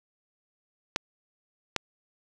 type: clicks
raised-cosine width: 0.2 ms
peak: -8 dBFS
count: 2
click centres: 0.961 / 1.763 s
effects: none